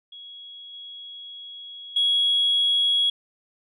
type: tone with level steps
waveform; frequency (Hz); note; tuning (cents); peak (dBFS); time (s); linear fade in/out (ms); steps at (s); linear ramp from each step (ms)
sine; 3329; G#7; +3; -39 / -37 / -17; 0.12-3.1; 5; 0.73 / 1.96; 5
effects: tanh soft clip ceiling -13 dBFS